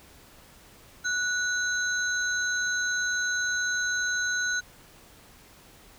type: tone cluster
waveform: sine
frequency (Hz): 1474 / 3988 / 6390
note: F#6 / B7 / G8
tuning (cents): -7 / +16 / +32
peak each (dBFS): -26 / -35 / -33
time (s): 1.04-4.61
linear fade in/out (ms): 20
effects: pink hiss -53 dBFS RMS until 5.98 s